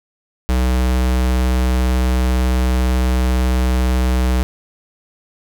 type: tone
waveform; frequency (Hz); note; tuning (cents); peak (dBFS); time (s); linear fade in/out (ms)
square; 63; B1; +35; -14; 0.49-4.43; 0
effects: none